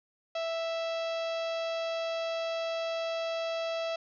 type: harmonic tone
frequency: 659.3 Hz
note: E5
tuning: in tune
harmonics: 1 / 2 / 3 / 4 / 5 / 6 / 7 / 8 / 9 / 10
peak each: -31 / -42 / -48 / -43 / -45 / -48 / -50 / -51 / -59 / -61 dBFS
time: 0.35-3.96 s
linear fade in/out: 5 ms
effects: none